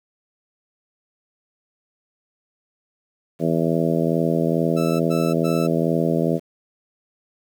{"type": "harmonic tone", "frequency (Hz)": 82.3, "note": "E2", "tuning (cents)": -2, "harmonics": [2, 3, 4, 5, 6, 7, 8], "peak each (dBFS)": [-22, -24, -25, -26, -27, -27, -28], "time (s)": [3.39, 6.4], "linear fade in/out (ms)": 50}
{"type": "tone bursts", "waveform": "sawtooth", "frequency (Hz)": 1318.5, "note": "E6", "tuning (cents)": 0, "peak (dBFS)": -27, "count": 3, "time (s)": [4.76, 5.676], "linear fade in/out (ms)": 20, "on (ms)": 240, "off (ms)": 98}
{"effects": ["8-bit"]}